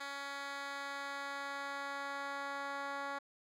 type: tone with band-pass filter sweep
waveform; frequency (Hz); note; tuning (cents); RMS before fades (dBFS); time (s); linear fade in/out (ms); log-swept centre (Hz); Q
10% pulse; 279.9; C#4; +17; -42; 0-3.19; 10; 2500 to 1200; 0.74
effects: none